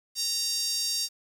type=tone with high-pass filter; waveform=5% pulse; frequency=929 Hz; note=A#5; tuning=6 cents flat; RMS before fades=-29 dBFS; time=0.15-1.09 s; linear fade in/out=50 ms; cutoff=4800 Hz; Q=3.9; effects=9-bit